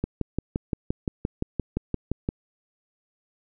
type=click train; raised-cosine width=3 ms; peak=-12 dBFS; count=14; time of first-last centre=0.04-2.289 s; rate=5.78 Hz; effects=none